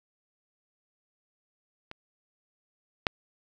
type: clicks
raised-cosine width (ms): 0.3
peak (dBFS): -24 / -7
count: 2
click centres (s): 1.914 / 3.068
effects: none